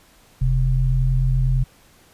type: tone pair together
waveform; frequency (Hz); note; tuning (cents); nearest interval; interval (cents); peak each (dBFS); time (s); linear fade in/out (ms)
sine; 40.85 / 129.7; E1 / C3; -15 / -15; octave + minor sixth; 2000; -18; 0.41-1.64; 10
effects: pink hiss -53 dBFS RMS until 2.13 s + resampled to 32000 Hz